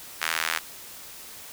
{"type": "tone with high-pass filter", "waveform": "sawtooth", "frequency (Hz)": 81, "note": "E2", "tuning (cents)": -30, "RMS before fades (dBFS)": -28, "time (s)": [0.21, 0.59], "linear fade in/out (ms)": 10, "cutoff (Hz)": 1600, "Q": 1.4, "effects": ["white hiss -43 dBFS RMS until 1.52 s"]}